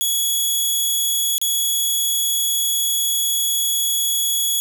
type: tone with dropouts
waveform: 10% pulse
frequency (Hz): 3368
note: G#7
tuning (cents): +24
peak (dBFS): -10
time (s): 0.01-4.6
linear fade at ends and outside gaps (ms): 0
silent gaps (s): 1.381-1.415
effects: none